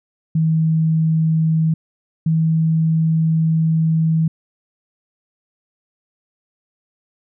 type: tone pair in turn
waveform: sine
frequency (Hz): 160 / 160.93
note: D#3 / E3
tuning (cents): +49 / -41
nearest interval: unison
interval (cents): 10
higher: second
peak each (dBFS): -13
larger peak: neither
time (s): 0.35-1.74 / 2.26-4.28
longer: second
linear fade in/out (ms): 5
effects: none